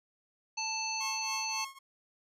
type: harmonic tone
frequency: 880 Hz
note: A5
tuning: in tune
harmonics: 1 / 3 / 5 / 7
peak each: -38 / -38 / -38 / -38 dBFS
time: 0.57-1.65 s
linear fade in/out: 10 ms
type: tone with tremolo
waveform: sawtooth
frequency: 1085 Hz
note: C#6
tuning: 37 cents flat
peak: -33 dBFS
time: 1-1.79 s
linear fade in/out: 10 ms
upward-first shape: triangle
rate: 3.7 Hz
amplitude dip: 95%
effects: resampled to 32000 Hz